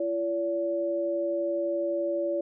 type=tone pair together; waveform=sine; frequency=340 / 571.8 Hz; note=F4 / D5; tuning=-46 / -46 cents; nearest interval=major sixth; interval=900 cents; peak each=-30 / -27 dBFS; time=0-2.41 s; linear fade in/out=5 ms; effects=none